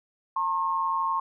sine tone pair together, 906.5 / 1078 Hz, A#5 / C#6, -49 / -49 cents, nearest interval minor third, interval 300 cents, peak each -29 / -25 dBFS, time 0.36-1.2 s, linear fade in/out 5 ms, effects none

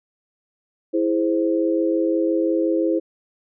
sine chord, E augmented, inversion none, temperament equal, 329.6 / 415.3 / 523.3 Hz, E4 / G#4 / B#4, 0 / 0 / 0 cents, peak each -19 / -25 / -23 dBFS, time 0.93-3 s, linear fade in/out 20 ms, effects none

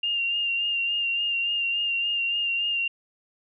sine tone with vibrato, 2794 Hz, F7, in tune, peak -23 dBFS, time 0.03-2.88 s, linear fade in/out 5 ms, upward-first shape sine, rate 3.5 Hz, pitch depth 28 cents each way, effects none

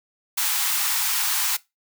white high-pass noise, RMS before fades -23 dBFS, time 0.37-1.57 s, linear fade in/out 10 ms, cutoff 780 Hz, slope 96 dB/octave, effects noise-tail reverb RT60 0.2 s tail -20 dB re dry

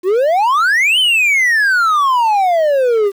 triangle exponential two-way sweep, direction up then down, 346.4 to 3123 to 386.9 Hz, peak -8 dBFS, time 0.03-3.12 s, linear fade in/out 50 ms, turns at 0.99 s, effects 7-bit

